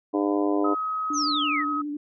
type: harmonic tone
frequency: 101 Hz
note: G#2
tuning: 48 cents flat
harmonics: 3 / 4 / 5 / 6 / 7 / 8 / 9 / 10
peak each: -23 / -27 / -33 / -32 / -32 / -41 / -40 / -35 dBFS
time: 0.13-0.75 s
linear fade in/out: 20 ms
type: tone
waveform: sine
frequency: 1270 Hz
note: D#6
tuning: 35 cents sharp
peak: -25 dBFS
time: 0.64-1.82 s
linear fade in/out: 10 ms
type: tone with vibrato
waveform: sine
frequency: 293.7 Hz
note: D4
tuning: in tune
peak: -28 dBFS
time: 1.1-1.97 s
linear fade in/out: 5 ms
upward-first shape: square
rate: 12 Hz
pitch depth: 21 cents each way
type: exponential sweep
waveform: sine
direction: down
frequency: 6645 to 1745 Hz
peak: -25 dBFS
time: 1.13-1.65 s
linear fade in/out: 50 ms
effects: none